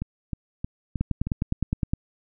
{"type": "two click trains", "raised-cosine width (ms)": 5, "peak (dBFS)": [-16, -11], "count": [5, 10], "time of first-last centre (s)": [[0.02, 1.27], [1.01, 1.935]], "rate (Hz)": [3.2, 9.73], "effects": []}